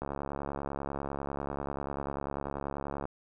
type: click train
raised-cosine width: 1 ms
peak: -21 dBFS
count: 214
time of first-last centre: 0.02-3.054 s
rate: 70.2 Hz
effects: none